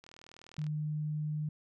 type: click train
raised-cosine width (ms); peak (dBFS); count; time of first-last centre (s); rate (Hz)
0.2; -35; 26; 0.04-0.667; 39.9
type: tone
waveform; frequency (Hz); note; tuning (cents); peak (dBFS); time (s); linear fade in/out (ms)
sine; 151.8; D#3; -42; -32; 0.58-1.49; 5
effects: none